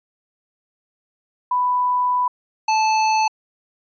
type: tone pair in turn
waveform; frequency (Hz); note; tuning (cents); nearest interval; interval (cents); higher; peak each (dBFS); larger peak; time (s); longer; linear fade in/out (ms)
sine / square; 992 / 873.6; B5 / A5; +7 / -13; major second; 220; first; -16; neither; 1.51-2.28 / 2.68-3.28; first; 5
effects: resampled to 16000 Hz